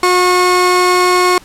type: tone pair together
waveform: 35% pulse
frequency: 360.6 / 1090 Hz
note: F#4 / C#6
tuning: -45 / -29 cents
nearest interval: octave + perfect fifth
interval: 1916 cents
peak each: -10 dBFS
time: 0.03-1.38 s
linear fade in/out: 2 ms
effects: pink hiss -41 dBFS RMS until 1.44 s + low-pass 11000 Hz 12 dB/octave